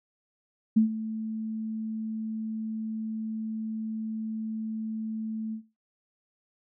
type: tone with ADSR envelope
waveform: sine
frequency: 220 Hz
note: A3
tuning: in tune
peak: -15 dBFS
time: 0.76-5.62 s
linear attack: 12 ms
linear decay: 110 ms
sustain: -16 dB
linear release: 90 ms
effects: noise-tail reverb RT60 0.3 s tail -20 dB re dry